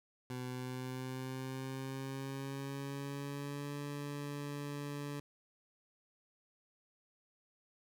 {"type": "tone with pitch glide", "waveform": "20% pulse", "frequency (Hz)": [126.2, 144.13], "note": ["B2", "D3"], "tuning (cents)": [38, -32], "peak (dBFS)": -35, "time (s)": [0.3, 5.2], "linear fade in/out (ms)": 2, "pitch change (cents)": 230, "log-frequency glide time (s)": [0.47, 3.76], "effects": []}